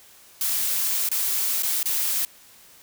blue noise with dropouts, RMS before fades -24 dBFS, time 0.41-2.25 s, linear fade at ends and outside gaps 1 ms, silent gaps 1.089-1.115 / 1.623-1.633 / 1.83-1.857 s, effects white hiss -51 dBFS RMS until 2.82 s

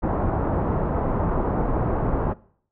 pink low-pass noise, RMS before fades -23 dBFS, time 0.02-2.34 s, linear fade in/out 20 ms, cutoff 1100 Hz, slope 24 dB/octave, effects noise-tail reverb RT60 0.6 s tail -22 dB re dry

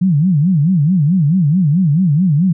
sine tone with vibrato, 164.81 Hz, E3, in tune, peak -9 dBFS, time 0.01-2.53 s, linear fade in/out 10 ms, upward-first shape sine, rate 4.6 Hz, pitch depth 270 cents each way, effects none

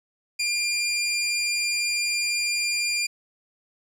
20% pulse tone, 2398 Hz, D7, 36 cents sharp, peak -18 dBFS, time 0.39-3.07 s, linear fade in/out 10 ms, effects resampled to 32000 Hz

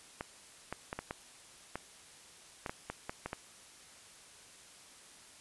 clicks, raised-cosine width 0.5 ms, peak -22 dBFS, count 12, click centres 0.209 / 0.726 / 0.929 / 0.99 / 1.109 / 1.756 / 2.662 / 2.695 / 2.9 / 3.095 / 3.26 / 3.331 s, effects white hiss -56 dBFS RMS until 5.4 s + resampled to 24000 Hz

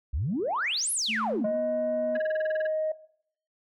sine exponential two-way sweep, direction up then down, 58.27 to 11390 to 185 Hz, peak -25 dBFS, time 0.13-1.46 s, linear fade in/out 10 ms, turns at 0.92 s
sine tone with pitch glide, 220 to 242.7 Hz, A3 to B3, 0 to -30 cents, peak -32 dBFS, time 1.08-2.19 s, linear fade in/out 20 ms, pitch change +170 cents, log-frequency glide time 1.44-1.56 s
sine tone, 625 Hz, D#5, 8 cents sharp, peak -24 dBFS, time 1.44-2.92 s, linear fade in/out 5 ms
sine tone bursts, 1661.2 Hz, G#6, in tune, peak -28 dBFS, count 11, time 2.15-2.67 s, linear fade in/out 5 ms, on 20 ms, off 30 ms
effects noise-tail reverb RT60 0.6 s tail -18 dB re dry + tanh soft clip ceiling -20 dBFS

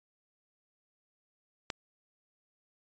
click, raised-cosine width 0.2 ms, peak -16 dBFS, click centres 1.702 s, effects resampled to 16000 Hz

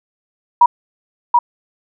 sine tone with echo, 960 Hz, B5, 49 cents flat, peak -4 dBFS, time 0.61-0.66 s, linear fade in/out 5 ms, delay 730 ms, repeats 1, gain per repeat -3 dB, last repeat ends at 1.39 s, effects none

